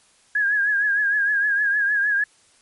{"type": "tone with vibrato", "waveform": "sine", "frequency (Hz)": 1653, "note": "G#6", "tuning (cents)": -9, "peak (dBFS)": -17, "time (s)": [0.35, 2.24], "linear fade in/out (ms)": 5, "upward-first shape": "triangle", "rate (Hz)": 6.5, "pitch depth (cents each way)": 75, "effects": ["white hiss -57 dBFS RMS until 2.61 s", "MP3 48 kbps"]}